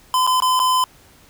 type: tone with dropouts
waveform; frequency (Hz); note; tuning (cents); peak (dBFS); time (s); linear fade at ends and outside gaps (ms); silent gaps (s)
square; 1020; C6; -44; -15; 0.14-0.84; 1; 0.267-0.274 / 0.402-0.422 / 0.593-0.599
effects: pink hiss -50 dBFS RMS until 1.29 s